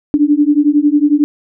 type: beating tone pair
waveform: sine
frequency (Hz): 288.4 / 299.4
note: D4 / D4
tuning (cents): -31 / +33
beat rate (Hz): 11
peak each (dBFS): -11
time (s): 0.14-1.24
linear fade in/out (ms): 0
effects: none